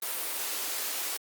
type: high-pass noise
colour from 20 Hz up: white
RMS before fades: -33 dBFS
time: 0.02-1.17 s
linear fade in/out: 5 ms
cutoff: 310 Hz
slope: 24 dB/octave
effects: Opus 32 kbps